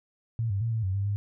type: tone with pitch steps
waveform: sine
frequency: 114.3 / 98.7 / 115 / 111.9 / 94.2 / 99.2 / 101.9 Hz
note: A#2 / G2 / A#2 / A2 / F#2 / G2 / G#2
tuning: -34 / +12 / -23 / +30 / +32 / +21 / -32 cents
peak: -25 dBFS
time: 0.39-1.16 s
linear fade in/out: 0 ms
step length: 110 ms
effects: none